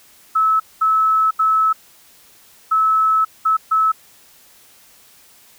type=tone bursts at uneven times; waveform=sine; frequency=1300 Hz; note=E6; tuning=24 cents flat; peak=-12 dBFS; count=6; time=0.35-0.6 / 0.81-1.31 / 1.39-1.73 / 2.71-3.25 / 3.45-3.57 / 3.71-3.92 s; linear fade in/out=10 ms; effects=white hiss -49 dBFS RMS until 5.58 s